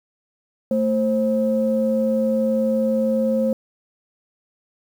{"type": "tone pair together", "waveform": "sine", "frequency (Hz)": [222.7, 529.7], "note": ["A3", "C5"], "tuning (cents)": [21, 21], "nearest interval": "octave + minor third", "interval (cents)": 1500, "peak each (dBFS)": -19, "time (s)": [0.71, 3.53], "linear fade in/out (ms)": 2, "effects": ["tanh soft clip ceiling -9 dBFS", "8-bit"]}